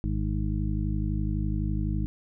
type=harmonic tone; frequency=51.91 Hz; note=G#1; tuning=in tune; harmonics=1 / 2 / 3 / 4 / 6; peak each=-28 / -31 / -33 / -34 / -36 dBFS; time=0.04-2.06 s; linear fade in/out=0 ms; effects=none